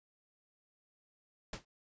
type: noise with exponential decay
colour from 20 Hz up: pink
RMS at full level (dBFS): -36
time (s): 1.53-1.65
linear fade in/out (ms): 5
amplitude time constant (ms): 25
effects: resampled to 16000 Hz